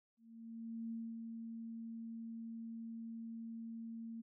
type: tone with ADSR envelope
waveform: sine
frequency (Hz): 227.9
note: A#3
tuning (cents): -39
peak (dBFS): -40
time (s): 0.17-4.22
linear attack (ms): 740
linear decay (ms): 250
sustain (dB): -4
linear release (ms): 17
effects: none